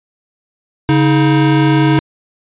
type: tone pair together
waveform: square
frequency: 140.8 / 315.4 Hz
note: C#3 / D#4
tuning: +27 / +24 cents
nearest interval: octave + major second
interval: 1397 cents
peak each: -12 dBFS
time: 0.89-1.99 s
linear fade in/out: 0 ms
effects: resampled to 8000 Hz